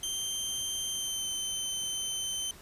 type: tone with pitch glide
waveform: 20% pulse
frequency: 3136 to 3086 Hz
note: G7 to G7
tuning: 0 to -28 cents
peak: -26 dBFS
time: 0.03-2.51 s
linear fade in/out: 2 ms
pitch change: -28 cents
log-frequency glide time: 0.9-1.26 s
effects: pink hiss -52 dBFS RMS until 2.61 s + resampled to 32000 Hz